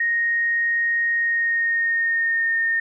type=tone with pitch glide; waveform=sine; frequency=1864.7 to 1830.5 Hz; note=A#6 to A#6; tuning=0 to -32 cents; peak=-18 dBFS; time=0-2.8 s; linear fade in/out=5 ms; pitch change=-32 cents; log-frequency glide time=1.14-2.56 s; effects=none